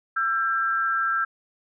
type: tone pair together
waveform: sine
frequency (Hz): 1341.2 / 1595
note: E6 / G6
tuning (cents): +30 / +30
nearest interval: minor third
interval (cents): 300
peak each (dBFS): -23 / -25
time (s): 0.16-1.25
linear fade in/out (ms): 10
effects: none